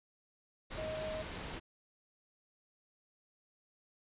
sine tone in noise, 627 Hz, D#5, 13 cents sharp, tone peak -38 dBFS, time 0.77-1.23 s, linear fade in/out 20 ms, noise pink, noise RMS -43 dBFS, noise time 0.7-1.6 s, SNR +2 dB, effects resampled to 8000 Hz

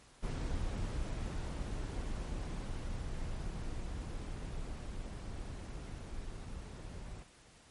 brown noise with level ramp, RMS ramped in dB -36 to -45 dBFS, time 0.22-7.24 s, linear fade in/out 20 ms, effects pink hiss -61 dBFS RMS until 7.7 s + MP3 48 kbps

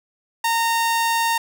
sawtooth tone, 920 Hz, A#5, 23 cents flat, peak -14 dBFS, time 0.44-1.38 s, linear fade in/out 5 ms, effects none

